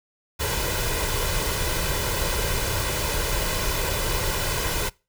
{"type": "noise with comb filter", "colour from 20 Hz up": "pink", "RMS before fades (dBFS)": -25, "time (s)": [0.39, 4.9], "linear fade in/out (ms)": 20, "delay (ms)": 2, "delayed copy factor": 0.6, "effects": ["noise-tail reverb RT60 0.3 s tail -24 dB re dry"]}